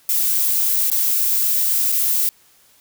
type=noise with dropouts; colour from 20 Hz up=violet; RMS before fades=-18 dBFS; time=0.09-2.29 s; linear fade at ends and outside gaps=1 ms; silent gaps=0.901-0.915 / 1.919-1.923 s; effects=white hiss -54 dBFS RMS until 2.8 s